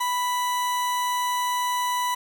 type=tone; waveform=40% pulse; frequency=987.8 Hz; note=B5; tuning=in tune; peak=-22 dBFS; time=0-2.15 s; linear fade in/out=10 ms; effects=8-bit